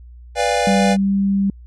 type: chord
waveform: square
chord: B diminished seventh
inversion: none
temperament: equal with one note detuned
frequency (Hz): 493.9 / 587.3 / 698.5 / 811.2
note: B4 / D5 / F5 / Ab5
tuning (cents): 0 / 0 / 0 / -41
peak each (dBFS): -22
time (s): 0.35-0.97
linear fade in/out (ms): 50
type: tone with pitch glide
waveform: sine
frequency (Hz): 195.4 to 197.1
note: G3 to G3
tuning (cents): -5 to +10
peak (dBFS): -14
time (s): 0.67-1.5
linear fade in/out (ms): 2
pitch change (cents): +15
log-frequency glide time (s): 0.95-1.11
effects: added 60 Hz sine -37 dBFS peak until 1.66 s + resampled to 22050 Hz